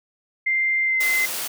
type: tone with pitch glide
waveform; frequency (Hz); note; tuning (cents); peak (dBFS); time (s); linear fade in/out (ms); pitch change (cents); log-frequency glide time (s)
sine; 2093 to 2061; C7 to C7; 0 to -27; -18; 0.46-1.26; 10; -27; 0.83-1.03
type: high-pass noise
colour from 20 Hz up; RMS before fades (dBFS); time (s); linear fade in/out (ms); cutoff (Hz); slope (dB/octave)
white; -28; 1-1.48; 10; 250; 12
effects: none